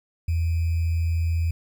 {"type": "tone with sample-and-hold", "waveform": "sine", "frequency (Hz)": 83, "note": "E2", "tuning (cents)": 12, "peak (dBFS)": -20, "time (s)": [0.28, 1.51], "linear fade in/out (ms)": 5, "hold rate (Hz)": 2450, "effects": []}